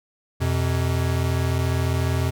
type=tone pair together; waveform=square; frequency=87.31 / 127.38 Hz; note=F2 / C3; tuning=0 / -46 cents; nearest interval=perfect fifth; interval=654 cents; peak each=-23 / -24 dBFS; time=0.4-2.31 s; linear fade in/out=20 ms; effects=none